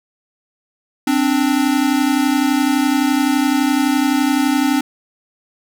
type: tone pair together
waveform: square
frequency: 261.9 / 293.7 Hz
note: C4 / D4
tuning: +2 / 0 cents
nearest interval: major second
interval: 198 cents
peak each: -17 dBFS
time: 1.07-4.81 s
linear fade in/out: 5 ms
effects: none